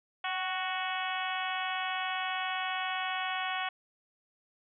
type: harmonic tone with a mistuned harmonic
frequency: 370 Hz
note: F#4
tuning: in tune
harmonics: 2 / 3 / 4 / 5 / 6 / 7 / 8 / 9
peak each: -36 / -38 / -39 / -40 / -41 / -41 / -42 / -43 dBFS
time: 0.24-3.69 s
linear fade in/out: 5 ms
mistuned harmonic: 2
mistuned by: +29 cents
effects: none